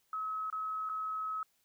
sine tone with dropouts, 1283 Hz, E6, 47 cents flat, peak -34 dBFS, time 0.13-1.43 s, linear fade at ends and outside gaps 2 ms, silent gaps 0.501-0.526 / 0.891-0.896 s, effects white hiss -74 dBFS RMS until 1.64 s

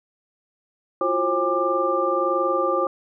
sine tone cluster, 341.4 / 362.8 / 536 / 809 / 1188 Hz, F4 / F#4 / C5 / G#5 / D6, -39 / -34 / +42 / -46 / +20 cents, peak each -28 / -27 / -23 / -31 / -23 dBFS, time 1.01-2.87 s, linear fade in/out 2 ms, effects none

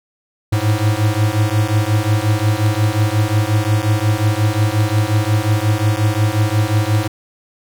square beating tone pair, 103.83 / 109.43 Hz, G#2 / A2, 0 / -9 cents, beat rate 5.6 Hz, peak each -17 dBFS, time 0.52-7.08 s, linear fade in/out 10 ms, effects none

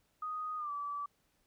sine tone with pitch glide, 1244.5 to 1154.5 Hz, D#6 to D6, 0 to -30 cents, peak -36 dBFS, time 0.22-1.06 s, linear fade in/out 5 ms, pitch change -130 cents, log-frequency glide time 0.57-0.71 s, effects pink hiss -75 dBFS RMS until 1.46 s

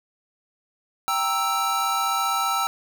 square chord, E diminished, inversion first, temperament equal, 784 / 932.3 / 1318.5 Hz, G5 / Bb5 / E6, 0 / 0 / 0 cents, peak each -28 / -30 / -24 dBFS, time 1.08-2.67 s, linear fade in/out 0 ms, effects none

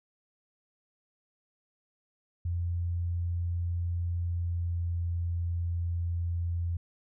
sine tone with pitch glide, 86.5 to 85.75 Hz, F2 to F2, -16 to -31 cents, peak -28 dBFS, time 2.45-6.77 s, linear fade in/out 5 ms, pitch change -15 cents, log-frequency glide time 4.19-4.97 s, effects none

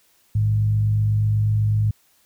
sine tone with frequency modulation, 106.4 Hz, G#2, 42 cents sharp, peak -16 dBFS, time 0.35-1.91 s, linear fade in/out 5 ms, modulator 48.1 Hz, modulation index 0.34, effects white hiss -60 dBFS RMS until 2.25 s

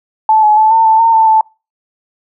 sine tone with pitch steps, 873 / 849 / 870 / 901 / 883 / 912 / 889 / 878 Hz, A5 / G#5 / A5 / A5 / A5 / A#5 / A5 / A5, -14 / +38 / -20 / +41 / +6 / -38 / +18 / -4 cents, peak -5 dBFS, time 0.29-1.41 s, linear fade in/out 2 ms, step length 140 ms, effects noise-tail reverb RT60 0.3 s tail -26 dB re dry

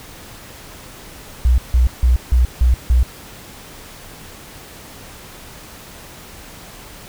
sine tone bursts, 61.6 Hz, B1, 4 cents flat, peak -9 dBFS, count 6, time 1.45-3.03 s, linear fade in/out 0 ms, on 130 ms, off 160 ms, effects pink hiss -38 dBFS RMS until 7.08 s

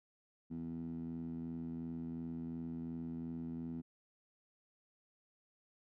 15% pulse tone with band-pass filter, 82.8 Hz, E2, 8 cents sharp, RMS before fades -43 dBFS, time 0.5-3.82 s, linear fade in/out 20 ms, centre 220 Hz, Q 4.5, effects none

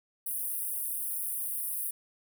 pink high-pass noise, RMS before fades -34 dBFS, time 0.26-1.91 s, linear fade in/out 5 ms, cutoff 9200 Hz, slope 96 dB/octave, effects none

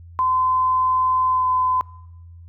sine tone with pitch glide, 1026 to 1017.7 Hz, C6 to C6, -34 to -48 cents, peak -16 dBFS, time 0.19-1.81 s, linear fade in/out 0 ms, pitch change -14 cents, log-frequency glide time 1.29-1.47 s, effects noise-tail reverb RT60 1.0 s tail -23 dB re dry + added 85 Hz sine -39 dBFS peak until 2.48 s

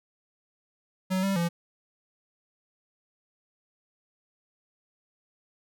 square tone with pitch steps, 187.2 / 195.4 / 170.8 Hz, F#3 / G3 / F3, +20 / -5 / -38 cents, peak -25 dBFS, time 1.1-1.49 s, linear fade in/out 20 ms, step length 130 ms, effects none

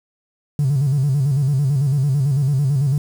triangle tone with vibrato, 138.59 Hz, C#3, in tune, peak -11 dBFS, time 0.59-2.98 s, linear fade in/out 2 ms, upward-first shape square, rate 9 Hz, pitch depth 96 cents each way, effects tanh soft clip ceiling -11 dBFS + 7-bit

